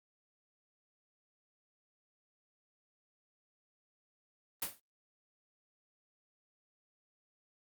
white noise with exponential decay, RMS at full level -31 dBFS, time 4.62-4.8 s, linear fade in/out 5 ms, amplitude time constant 38 ms, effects Opus 32 kbps

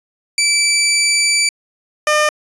15% pulse tone pair in turn, 2322 / 604.1 Hz, D7 / D5, -20 / +49 cents, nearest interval octave + major seventh, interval 2331 cents, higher first, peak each -5 dBFS, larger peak neither, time 0.38-1.49 / 2.07-2.29 s, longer first, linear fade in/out 2 ms, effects resampled to 22050 Hz

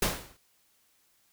pink noise with exponential decay, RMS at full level -23 dBFS, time 0.02-0.37 s, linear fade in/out 5 ms, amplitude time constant 76 ms, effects white hiss -68 dBFS RMS until 1.32 s

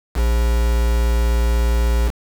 triangle tone with quantisation, 58.27 Hz, A#1, in tune, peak -12 dBFS, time 0.14-2.12 s, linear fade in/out 50 ms, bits 4, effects none

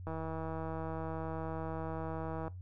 click train, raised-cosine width 1 ms, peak -27 dBFS, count 389, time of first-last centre 0.07-2.48 s, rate 161 Hz, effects noise-tail reverb RT60 0.2 s tail -19 dB re dry + added 91 Hz sine -43 dBFS peak until 2.61 s

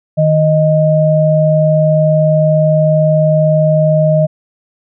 sine tone pair together, 155.57 / 622.3 Hz, D#3 / D#5, 0 / 0 cents, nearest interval 2 octaves, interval 2400 cents, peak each -10 dBFS, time 0.17-4.27 s, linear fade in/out 20 ms, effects none

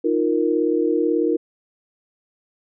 sine chord, Eb suspended second, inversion none, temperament equal, 311.1 / 349.2 / 466.2 Hz, Eb4 / F4 / Bb4, 0 / 0 / 0 cents, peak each -21 dBFS, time 0.04-1.37 s, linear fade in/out 10 ms, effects none

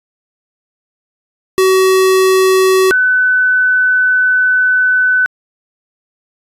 square / sine tone pair in turn, 377.5 / 1504.3 Hz, F#4 / F#6, +35 / +28 cents, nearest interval 2 octaves, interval 2393 cents, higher second, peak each -8 dBFS, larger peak neither, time 1.58-2.91 / 2.91-5.26 s, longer second, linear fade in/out 0 ms, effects resampled to 32000 Hz

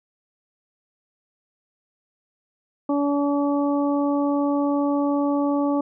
harmonic tone, 285.8 Hz, D4, 47 cents flat, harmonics 1 / 2 / 3 / 4, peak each -20 / -26 / -30 / -32 dBFS, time 2.89-5.81 s, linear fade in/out 5 ms, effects none

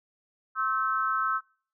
sine tone with amplitude modulation, 1305 Hz, E6, 18 cents flat, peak -20 dBFS, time 0.55-1.41 s, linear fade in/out 50 ms, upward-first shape sine, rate 227 Hz, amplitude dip 100%, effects noise-tail reverb RT60 0.5 s tail -25 dB re dry

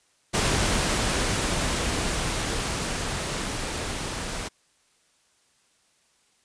pink noise with level ramp, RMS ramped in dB -23 to -32 dBFS, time 0.33-4.49 s, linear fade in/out 20 ms, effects white hiss -65 dBFS RMS until 6.44 s + resampled to 22050 Hz

